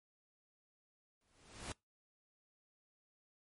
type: noise with exponential growth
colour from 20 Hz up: pink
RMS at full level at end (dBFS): -42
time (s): 1.21-1.72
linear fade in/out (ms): 2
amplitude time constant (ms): 110
effects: noise-tail reverb RT60 0.2 s tail -24 dB re dry + MP3 48 kbps